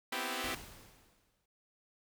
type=chord; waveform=5% pulse; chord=C major seventh; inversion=third; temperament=equal; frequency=246.9 / 261.6 / 329.6 / 392 Hz; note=B3 / C4 / E4 / G4; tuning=0 / 0 / 0 / 0 cents; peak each=-30 dBFS; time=0.12-0.55 s; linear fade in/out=5 ms
type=noise with exponential decay; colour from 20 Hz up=pink; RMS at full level=-42 dBFS; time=0.44-1.46 s; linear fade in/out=5 ms; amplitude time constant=220 ms
effects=none